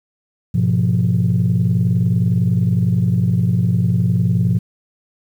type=chord; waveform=sine; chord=F diminished; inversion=first; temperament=equal; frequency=103.83 / 123.47 / 174.61 Hz; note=Ab2 / Cb3 / F3; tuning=0 / 0 / 0 cents; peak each=-17 / -16 / -16 dBFS; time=0.54-4.59 s; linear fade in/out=10 ms; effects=tanh soft clip ceiling -7 dBFS + 8-bit